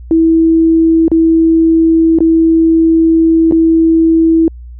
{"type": "tone with dropouts", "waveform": "sine", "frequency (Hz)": 326.3, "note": "E4", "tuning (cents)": -18, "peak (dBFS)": -5, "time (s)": [0.11, 4.48], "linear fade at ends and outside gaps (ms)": 1, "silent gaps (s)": [[1.081, 1.116], [2.187, 2.205], [3.512, 3.522]], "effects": ["added 60 Hz sine -27 dBFS peak until 4.79 s"]}